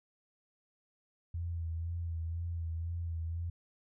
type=tone with vibrato; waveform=sine; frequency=83.7 Hz; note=E2; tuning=27 cents sharp; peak=-34 dBFS; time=1.34-3.5 s; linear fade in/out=5 ms; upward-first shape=sine; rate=2 Hz; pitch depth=38 cents each way; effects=none